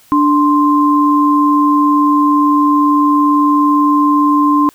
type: tone pair together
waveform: sine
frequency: 293.7 / 1046.6 Hz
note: D4 / C6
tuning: 0 / 0 cents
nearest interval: octave + minor seventh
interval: 2200 cents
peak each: -10 / -11 dBFS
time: 0.12-4.69 s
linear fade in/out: 0 ms
effects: white hiss -47 dBFS RMS until 4.74 s